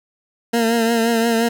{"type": "tone with vibrato", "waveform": "20% pulse", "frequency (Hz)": 230, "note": "A#3", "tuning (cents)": -23, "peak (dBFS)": -10, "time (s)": [0.53, 1.49], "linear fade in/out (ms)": 10, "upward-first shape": "triangle", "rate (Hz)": 5.7, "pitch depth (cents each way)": 47, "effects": []}